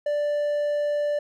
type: tone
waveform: triangle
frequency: 587.3 Hz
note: D5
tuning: in tune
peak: -20 dBFS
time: 0.06-1.19 s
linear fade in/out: 5 ms
effects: none